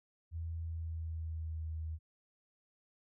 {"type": "tone with pitch glide", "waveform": "sine", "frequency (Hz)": [82.41, 79.6], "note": ["E2", "D#2"], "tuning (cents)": [0, 40], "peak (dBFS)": -37, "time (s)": [0.31, 1.99], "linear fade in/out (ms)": 50, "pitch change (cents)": -60, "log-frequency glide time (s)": [0.58, 1.63], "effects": []}